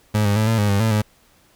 30% pulse tone with pitch steps, 106.2 / 101.9 / 108.7 / 112.6 / 103.5 / 99.9 / 111.7 / 106.2 Hz, G#2 / G#2 / A2 / A2 / G#2 / G2 / A2 / G#2, +39 / -32 / -21 / +40 / -5 / +33 / +27 / +39 cents, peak -13 dBFS, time 0.14-1.02 s, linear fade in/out 10 ms, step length 110 ms, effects pink hiss -56 dBFS RMS until 1.55 s

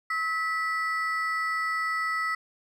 triangle ring-modulated tone, 1627 Hz, G#6, 36 cents flat, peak -21 dBFS, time 0.1-2.35 s, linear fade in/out 5 ms, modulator 337 Hz, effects none

